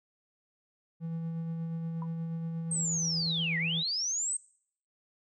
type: tone with tremolo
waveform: triangle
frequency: 164.81 Hz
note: E3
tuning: in tune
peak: -30 dBFS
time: 1-3.84 s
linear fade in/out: 50 ms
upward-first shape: sine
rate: 8.4 Hz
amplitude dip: 25%
type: tone with exponential decay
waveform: sine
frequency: 987.8 Hz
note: B5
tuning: in tune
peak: -37 dBFS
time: 2.02-2.1 s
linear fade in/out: 1 ms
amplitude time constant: 16 ms
type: linear two-way sweep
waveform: sine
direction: down then up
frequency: 8420 to 1864.7 to 8420 Hz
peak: -29 dBFS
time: 2.71-4.37 s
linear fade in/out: 5 ms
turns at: 3.58 s
effects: noise-tail reverb RT60 0.6 s tail -22 dB re dry